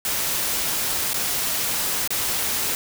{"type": "noise with dropouts", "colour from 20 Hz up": "white", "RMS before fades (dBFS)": -24, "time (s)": [0.05, 2.75], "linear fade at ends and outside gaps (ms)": 1, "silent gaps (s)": [[1.133, 1.142], [2.076, 2.105]], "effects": []}